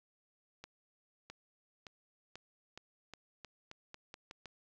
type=accelerating click train; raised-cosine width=0.2 ms; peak=-30 dBFS; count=12; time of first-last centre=0.64-4.457 s; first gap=660 ms; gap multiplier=0.86; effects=low-pass 7000 Hz 12 dB/octave + 11-bit